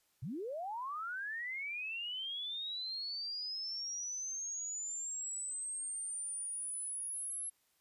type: linear sweep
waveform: sine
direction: up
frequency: 102.8 to 11080 Hz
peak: -38 dBFS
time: 0.22-7.5 s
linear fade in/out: 10 ms
effects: white hiss -75 dBFS RMS until 7.8 s + resampled to 32000 Hz